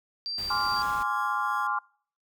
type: tone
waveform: sine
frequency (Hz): 4699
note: D8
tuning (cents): 0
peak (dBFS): -30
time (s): 0.26-0.82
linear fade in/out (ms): 0
type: noise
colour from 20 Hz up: pink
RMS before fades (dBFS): -43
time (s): 0.38-1.03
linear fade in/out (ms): 2
type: chord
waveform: sine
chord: D half-diminished seventh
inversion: second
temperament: equal with one note detuned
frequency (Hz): 830.6 / 1046.5 / 1161.2 / 1396.9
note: Ab5 / C6 / D6 / F6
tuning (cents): 0 / 0 / -20 / 0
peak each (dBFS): -32 / -30 / -31 / -31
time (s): 0.5-1.79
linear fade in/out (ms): 5
type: tone with tremolo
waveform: sawtooth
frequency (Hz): 1661.2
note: G#6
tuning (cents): 0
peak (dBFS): -40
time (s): 0.76-1.67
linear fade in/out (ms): 2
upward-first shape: triangle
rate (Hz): 2.8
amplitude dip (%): 55
effects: noise-tail reverb RT60 0.5 s tail -25 dB re dry